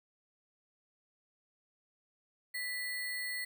sine tone with sample-and-hold, 1975.5 Hz, B6, in tune, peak -35 dBFS, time 2.54-3.45 s, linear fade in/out 10 ms, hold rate 6300 Hz, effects none

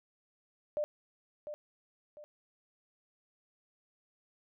sine tone with echo, 597 Hz, D5, 28 cents sharp, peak -30 dBFS, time 0.77-0.84 s, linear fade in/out 0 ms, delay 700 ms, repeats 2, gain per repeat -9 dB, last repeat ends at 2.24 s, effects none

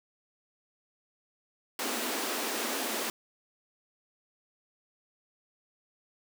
pink high-pass noise, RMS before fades -33 dBFS, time 1.79-3.1 s, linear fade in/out 2 ms, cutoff 220 Hz, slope 96 dB/octave, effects none

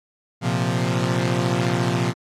sawtooth chord, Bb suspended second, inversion none, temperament equal, 116.54 / 130.81 / 174.61 Hz, Bb2 / C3 / F3, 0 / 0 / 0 cents, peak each -20 dBFS, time 0.41-2.14 s, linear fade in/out 50 ms, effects low-pass 8000 Hz 12 dB/octave + AAC 48 kbps

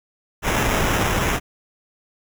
pink noise with sample-and-hold, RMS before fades -20 dBFS, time 0.42-1.4 s, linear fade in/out 50 ms, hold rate 4410 Hz, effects none

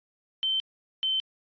sine tone pair in turn, 3096 / 3084 Hz, G7 / G7, -22 / -29 cents, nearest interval unison, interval 7 cents, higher first, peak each -23 dBFS, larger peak neither, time 0.43-0.6 / 1.03-1.2 s, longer neither, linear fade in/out 0 ms, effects tanh soft clip ceiling -19 dBFS + resampled to 11025 Hz

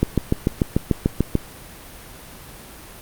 click train, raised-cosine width 3 ms, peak -3 dBFS, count 10, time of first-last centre 0.03-1.354 s, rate 6.8 Hz, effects pink hiss -40 dBFS RMS until 3.01 s + Opus 32 kbps

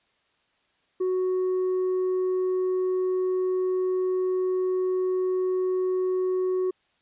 sine tone with tanh clipping, 370 Hz, F#4, in tune, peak -23 dBFS, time 1-6.71 s, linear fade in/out 10 ms, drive 2 dB, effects white hiss -68 dBFS RMS until 7.01 s + resampled to 8000 Hz

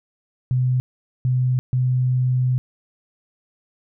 sine tone bursts at uneven times, 127 Hz, B2, 49 cents sharp, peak -16 dBFS, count 3, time 0.51-0.8 / 1.25-1.59 / 1.73-2.58 s, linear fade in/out 0 ms, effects none

